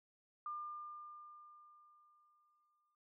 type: tone with exponential decay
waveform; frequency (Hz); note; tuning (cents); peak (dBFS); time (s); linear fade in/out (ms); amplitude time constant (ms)
sine; 1200; D6; +37; -40; 0.46-2.95; 2; 540
effects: none